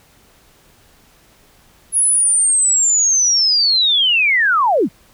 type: linear sweep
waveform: sine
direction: down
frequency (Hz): 10600 to 138.59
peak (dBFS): -11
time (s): 1.92-4.89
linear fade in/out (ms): 50
effects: pink hiss -51 dBFS RMS until 5.13 s